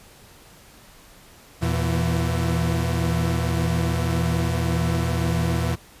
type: tone cluster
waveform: 40% pulse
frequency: 82.7 / 120.4 / 167.2 Hz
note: E2 / B2 / E3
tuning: +6 / -44 / +25 cents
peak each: -24 dBFS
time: 1.61-5.76 s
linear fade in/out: 20 ms
effects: pink hiss -49 dBFS RMS until 6 s + resampled to 32000 Hz